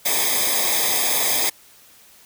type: noise with comb filter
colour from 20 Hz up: white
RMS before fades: -20 dBFS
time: 0.05-1.5 s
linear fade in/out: 10 ms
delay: 0.7 ms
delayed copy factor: -1
effects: white hiss -50 dBFS RMS until 2.25 s